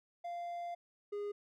triangle tone pair in turn, 694 / 410.6 Hz, F5 / G#4, -11 / -20 cents, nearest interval major sixth, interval 909 cents, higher first, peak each -37 / -35 dBFS, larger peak second, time 0.24-0.75 / 1.12-1.32 s, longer first, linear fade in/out 10 ms, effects none

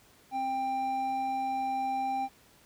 triangle tone pair together, 263.8 / 790.5 Hz, C4 / G5, +14 / +14 cents, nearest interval octave + perfect fifth, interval 1900 cents, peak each -38 / -27 dBFS, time 0.31-2.29 s, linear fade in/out 50 ms, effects pink hiss -60 dBFS RMS until 2.65 s + high-pass 60 Hz 12 dB/octave

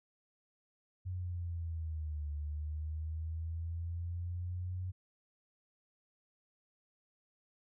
sine linear two-way sweep, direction down then up, 92.2 to 73.42 to 92.1 Hz, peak -36 dBFS, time 1.05-4.92 s, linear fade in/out 20 ms, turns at 2.3 s, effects none

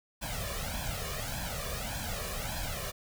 pink noise with flanger, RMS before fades -36 dBFS, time 0.21-2.92 s, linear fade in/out 20 ms, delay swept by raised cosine 1.2 to 1.73 ms, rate 1.7 Hz, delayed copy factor +0.9, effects none

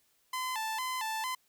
sawtooth tone with vibrato, 949 Hz, A#5, 31 cents sharp, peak -29 dBFS, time 0.33-1.35 s, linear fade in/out 5 ms, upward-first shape square, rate 2.2 Hz, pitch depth 130 cents each way, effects white hiss -71 dBFS RMS until 1.48 s

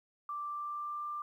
sine tone with pitch glide, 1174.7 to 1187 Hz, D6 to D6, 0 to +18 cents, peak -36 dBFS, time 0.29-1.22 s, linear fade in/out 2 ms, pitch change +18 cents, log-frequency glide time 0.41-1.07 s, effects 12-bit

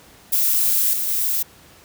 violet noise with level steps, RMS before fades -18 / -23 / -21 dBFS, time 0.32-1.43 s, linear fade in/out 10 ms, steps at 0.93 / 1.08 s, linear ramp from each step 5 ms, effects pink hiss -48 dBFS RMS until 1.84 s + high-pass 60 Hz 12 dB/octave

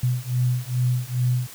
sine beating tone pair, 123.47 / 125.87 Hz, B2 / B2, 0 / +33 cents, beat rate 2.4 Hz, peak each -23 dBFS, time 0.03-1.47 s, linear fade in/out 5 ms, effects white hiss -42 dBFS RMS until 1.54 s

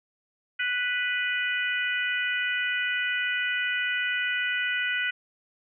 harmonic tone, 493.9 Hz, B4, in tune, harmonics 3 / 4 / 5 / 6, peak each -28 / -30 / -32 / -34 dBFS, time 0.59-5.11 s, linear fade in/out 10 ms, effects none

